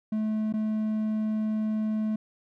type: tone with dropouts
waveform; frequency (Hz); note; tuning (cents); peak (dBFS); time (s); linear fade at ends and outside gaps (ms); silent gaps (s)
triangle; 216.2; A3; -30; -23; 0.12-2.16; 5; 0.526-0.537
effects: none